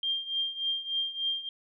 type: tone with tremolo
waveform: sine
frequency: 3192 Hz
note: G7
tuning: 31 cents sharp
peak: -25 dBFS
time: 0.03-1.49 s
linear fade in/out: 2 ms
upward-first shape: triangle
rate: 3.4 Hz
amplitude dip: 85%
effects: none